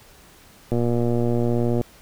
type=click train; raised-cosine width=2 ms; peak=-10 dBFS; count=131; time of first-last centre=0.72-1.812 s; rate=119 Hz; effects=pink hiss -50 dBFS RMS until 2.01 s